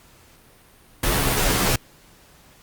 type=noise with comb filter; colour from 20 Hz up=pink; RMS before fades=-20 dBFS; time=1.03-1.76 s; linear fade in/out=5 ms; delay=13 ms; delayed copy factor=-1; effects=pink hiss -52 dBFS RMS until 2.62 s + Opus 48 kbps